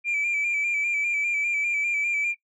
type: tone with vibrato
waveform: sine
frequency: 2349 Hz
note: D7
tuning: in tune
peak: -21 dBFS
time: 0.04-2.35 s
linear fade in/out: 50 ms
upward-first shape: square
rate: 5 Hz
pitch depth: 34 cents each way
effects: noise-tail reverb RT60 0.1 s tail -18 dB re dry + tanh soft clip ceiling -20 dBFS